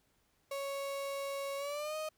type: tone with pitch glide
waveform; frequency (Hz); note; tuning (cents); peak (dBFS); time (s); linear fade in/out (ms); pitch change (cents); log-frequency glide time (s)
35% pulse; 554.4 to 622.3; C#5 to D#5; 0 to 0; -35; 0.51-2.09; 5; +200; 1.57-1.96
effects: pink hiss -74 dBFS RMS until 2.17 s